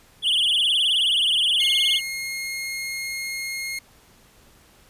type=tone with vibrato; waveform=triangle; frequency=3136 Hz; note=G7; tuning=in tune; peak=-16 dBFS; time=0.22-2.01 s; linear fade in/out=50 ms; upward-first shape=triangle; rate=19 Hz; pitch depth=210 cents each way
type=tone; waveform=sawtooth; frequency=2145 Hz; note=C7; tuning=42 cents sharp; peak=-24 dBFS; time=1.6-3.79 s; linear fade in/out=5 ms
effects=pink hiss -54 dBFS RMS until 4.89 s + resampled to 32000 Hz